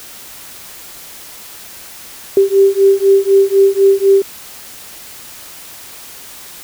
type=beating tone pair; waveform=sine; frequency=390 / 394 Hz; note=G4 / G4; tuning=-9 / +9 cents; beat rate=4 Hz; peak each=-10 dBFS; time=2.37-4.22 s; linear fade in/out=2 ms; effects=white hiss -34 dBFS RMS until 6.63 s